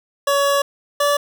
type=tone pair in turn; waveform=25% pulse; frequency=563 / 576.8 Hz; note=C#5 / D5; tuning=+27 / -31 cents; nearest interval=unison; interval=42 cents; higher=second; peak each=-11 dBFS; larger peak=neither; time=0.27-0.62 / 1-1.17 s; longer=first; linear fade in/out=5 ms; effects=none

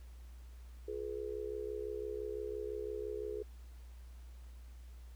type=tone with amplitude modulation; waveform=sine; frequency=421.7 Hz; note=G#4; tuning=26 cents sharp; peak=-34 dBFS; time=0.88-3.43 s; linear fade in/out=5 ms; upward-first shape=sine; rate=65.9 Hz; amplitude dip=90%; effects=added 60 Hz sine -49 dBFS peak until 5.15 s + pink hiss -67 dBFS RMS until 5.15 s

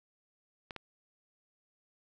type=clicks; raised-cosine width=0.3 ms; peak=-25 dBFS; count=2; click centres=0.708 / 0.763 s; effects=none

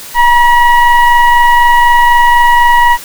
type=tone with frequency modulation; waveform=sine; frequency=957 Hz; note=A#5; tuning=45 cents sharp; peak=-3 dBFS; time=0.14-2.98 s; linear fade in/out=50 ms; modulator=969 Hz; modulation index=0.95; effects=white hiss -28 dBFS RMS until 3.04 s

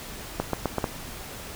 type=clicks; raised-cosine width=1 ms; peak=-10 dBFS; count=5; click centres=0.4 / 0.533 / 0.657 / 0.783 / 0.842 s; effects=pink hiss -39 dBFS RMS until 1.55 s

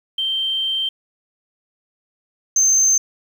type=tone pair in turn; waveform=sine; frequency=3136 / 6272 Hz; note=G7 / G8; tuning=0 / 0 cents; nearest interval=octave; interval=1200 cents; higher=second; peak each=-18 / -10 dBFS; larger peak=second; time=0.18-0.89 / 2.56-2.98 s; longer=first; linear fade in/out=5 ms; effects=tanh soft clip ceiling -10 dBFS + 8-bit

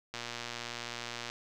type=click train; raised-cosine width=0.2 ms; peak=-21 dBFS; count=139; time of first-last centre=0.14-1.3 s; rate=119 Hz; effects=none

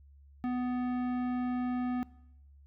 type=tone with tanh clipping; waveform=sine; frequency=248.7 Hz; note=B3; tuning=12 cents sharp; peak=-32 dBFS; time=0.44-2.03 s; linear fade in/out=0 ms; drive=15 dB; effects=noise-tail reverb RT60 0.8 s tail -21 dB re dry + added 70 Hz sine -54 dBFS peak until 2.66 s

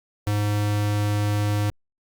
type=tone; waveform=square; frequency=103.83 Hz; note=G#2; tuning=in tune; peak=-21 dBFS; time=0.27-1.7 s; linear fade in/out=0 ms; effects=Opus 48 kbps

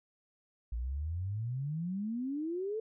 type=exponential sweep; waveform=sine; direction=up; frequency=55.5 to 451.3 Hz; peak=-33 dBFS; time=0.72-2.8 s; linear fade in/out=5 ms; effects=none

